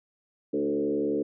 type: tone with frequency modulation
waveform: sine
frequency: 370 Hz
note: F#4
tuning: in tune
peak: -24 dBFS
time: 0.53-1.23 s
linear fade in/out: 10 ms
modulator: 71.3 Hz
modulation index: 1.7
effects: none